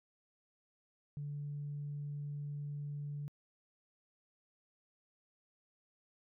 sine tone, 145.2 Hz, D3, 19 cents flat, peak -38 dBFS, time 1.17-3.28 s, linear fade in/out 0 ms, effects tanh soft clip ceiling -34 dBFS

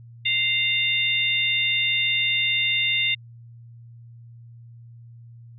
sine tone cluster, 2096 / 2778 / 3623 Hz, C7 / F7 / A7, +2 / -10 / +50 cents, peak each -24 dBFS, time 0.25-3.15 s, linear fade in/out 10 ms, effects added 117 Hz sine -42 dBFS peak until 5.58 s

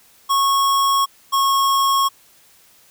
square tone pair in turn, 1100 / 1093.7 Hz, C#6 / C#6, -14 / -24 cents, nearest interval unison, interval 10 cents, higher first, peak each -15 dBFS, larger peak neither, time 0.29-1.06 / 1.32-2.09 s, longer neither, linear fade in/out 20 ms, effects white hiss -52 dBFS RMS until 2.9 s

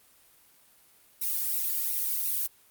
violet noise with flanger, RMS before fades -29 dBFS, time 1.21-2.47 s, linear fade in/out 10 ms, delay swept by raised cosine 0.61 to 1.56 ms, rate 2.8 Hz, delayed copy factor -0.6, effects white hiss -60 dBFS RMS until 2.7 s + Opus 32 kbps

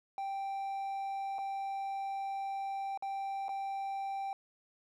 triangle tone with dropouts, 784 Hz, G5, in tune, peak -33 dBFS, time 0.18-4.33 s, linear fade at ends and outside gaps 1 ms, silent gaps 1.384-1.388 / 2.975-3.024 / 3.483-3.491 s, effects none

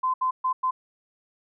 sine tone bursts at uneven times, 1029 Hz, C6, 29 cents flat, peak -21 dBFS, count 4, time 0.03-0.14 / 0.21-0.31 / 0.44-0.53 / 0.63-0.71 s, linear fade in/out 10 ms, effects none

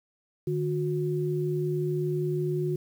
sine tone pair together, 150.88 / 362.7 Hz, D3 / F#4, +47 / -34 cents, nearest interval octave + minor third, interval 1519 cents, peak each -28 dBFS, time 0.47-2.76 s, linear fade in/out 5 ms, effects 9-bit

